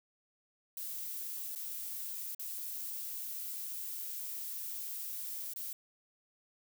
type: noise with dropouts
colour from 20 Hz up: violet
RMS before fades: -41 dBFS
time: 0.77-5.73 s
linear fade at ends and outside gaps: 2 ms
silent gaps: 1.551-1.558 / 2.348-2.394 / 5.536-5.56 s
effects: none